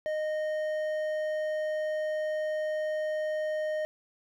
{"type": "tone with hard clipping", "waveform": "triangle", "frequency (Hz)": 617, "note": "D#5", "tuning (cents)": -15, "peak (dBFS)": -30, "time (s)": [0.06, 3.85], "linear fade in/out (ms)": 0, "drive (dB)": 10, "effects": []}